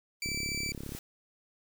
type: noise with exponential growth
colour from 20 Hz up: white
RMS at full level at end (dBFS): -44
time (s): 0.2-0.99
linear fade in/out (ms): 2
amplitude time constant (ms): 170
type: tone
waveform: 20% pulse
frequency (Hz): 2322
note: D7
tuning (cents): -20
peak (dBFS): -28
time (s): 0.22-0.72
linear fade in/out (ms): 2
type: click train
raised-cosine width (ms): 3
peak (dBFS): -27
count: 25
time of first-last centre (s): 0.26-0.95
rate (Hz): 34.8
effects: none